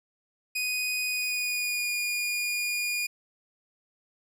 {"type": "tone with pitch glide", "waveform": "sawtooth", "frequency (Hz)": [2489, 2436], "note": ["D#7", "D#7"], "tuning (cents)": [0, -37], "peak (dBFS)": -24, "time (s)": [0.55, 3.07], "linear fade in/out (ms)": 10, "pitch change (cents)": -37, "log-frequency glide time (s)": [1.03, 1.93], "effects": []}